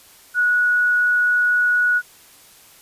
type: tone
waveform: sine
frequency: 1463 Hz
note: F#6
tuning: 20 cents flat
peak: -14 dBFS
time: 0.34-2.02 s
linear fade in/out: 50 ms
effects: white hiss -48 dBFS RMS until 2.81 s + resampled to 32000 Hz